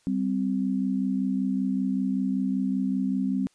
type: tone pair together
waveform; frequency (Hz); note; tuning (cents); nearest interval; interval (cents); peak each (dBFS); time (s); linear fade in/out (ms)
sine; 194.78 / 260; G3 / C4; -11 / -11; perfect fourth; 500; -26 / -26; 0.07-3.47; 0
effects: white hiss -65 dBFS RMS until 3.54 s + resampled to 22050 Hz